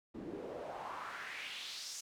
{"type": "noise with band-pass filter sweep", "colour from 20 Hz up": "pink", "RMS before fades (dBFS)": -45, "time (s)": [0.14, 2.01], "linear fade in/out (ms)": 10, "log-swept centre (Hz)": [250, 6700], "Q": 2.8, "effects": []}